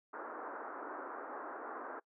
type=band-pass noise; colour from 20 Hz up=white; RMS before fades=-45 dBFS; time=0.13-2 s; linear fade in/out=10 ms; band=270 to 1500 Hz; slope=48 dB/octave; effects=noise-tail reverb RT60 0.1 s tail -22 dB re dry